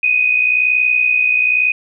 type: tone pair together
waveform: sine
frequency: 2489 / 2550 Hz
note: D#7 / D#7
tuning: 0 / +42 cents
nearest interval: unison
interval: 42 cents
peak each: -12 / -18 dBFS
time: 0.03-1.72 s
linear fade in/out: 5 ms
effects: none